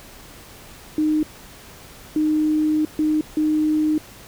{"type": "tone bursts at uneven times", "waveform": "sine", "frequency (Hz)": 307.4, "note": "D#4", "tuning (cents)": -21, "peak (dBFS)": -16, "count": 4, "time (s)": [[0.98, 1.23], [2.16, 2.85], [2.99, 3.21], [3.37, 3.98]], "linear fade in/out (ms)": 2, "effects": ["pink hiss -43 dBFS RMS until 4.27 s"]}